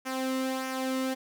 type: tone with flanger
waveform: sawtooth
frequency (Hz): 261.6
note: C4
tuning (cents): 0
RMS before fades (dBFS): -31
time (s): 0.05-1.15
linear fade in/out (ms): 20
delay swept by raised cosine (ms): 0.24 to 1.24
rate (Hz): 1.6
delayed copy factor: -0.55
effects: none